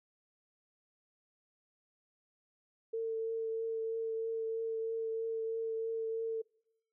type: tone with vibrato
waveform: sine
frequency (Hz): 450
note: A4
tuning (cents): +39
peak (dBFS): -33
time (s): 2.93-6.42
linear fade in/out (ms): 10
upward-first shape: triangle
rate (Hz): 3.1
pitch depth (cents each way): 15
effects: noise-tail reverb RT60 0.8 s tail -26 dB re dry